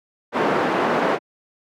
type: band-pass noise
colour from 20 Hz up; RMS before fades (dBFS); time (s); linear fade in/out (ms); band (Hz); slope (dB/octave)
pink; -20; 0.32-1.19; 50; 280 to 1400; 12
effects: high-pass 150 Hz 12 dB/octave